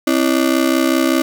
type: ring-modulated tone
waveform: 35% pulse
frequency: 296.7 Hz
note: D4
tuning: 18 cents sharp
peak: -8 dBFS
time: 0.07-1.22 s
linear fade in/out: 0 ms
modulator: 32.6 Hz
effects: none